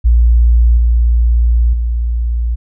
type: tone with level steps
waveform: sine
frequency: 58.4 Hz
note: A#1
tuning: 4 cents sharp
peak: -5 / -7 / -12 dBFS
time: 0.04-2.56 s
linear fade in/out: 20 ms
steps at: 0.77 / 1.73 s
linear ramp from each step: 5 ms
effects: none